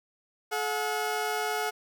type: tone pair together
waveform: 20% pulse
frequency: 428.9 / 724 Hz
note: A4 / F#5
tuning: -44 / -38 cents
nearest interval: major sixth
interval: 906 cents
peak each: -26 dBFS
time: 0.51-1.71 s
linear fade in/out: 20 ms
effects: none